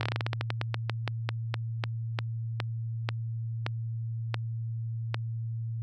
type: slowing click train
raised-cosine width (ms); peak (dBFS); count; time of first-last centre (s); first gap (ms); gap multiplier
0.3; -13; 24; 0.01-5.144; 21; 1.18
effects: added 114 Hz sine -30 dBFS peak until 5.82 s + high-pass 80 Hz 12 dB/octave